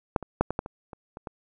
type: clicks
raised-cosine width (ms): 1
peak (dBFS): -8 / -22 / -6 / -14 / -12 / -22 / -26 / -25 / -21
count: 9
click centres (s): 0.162 / 0.227 / 0.41 / 0.506 / 0.591 / 0.661 / 0.932 / 1.171 / 1.272
effects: none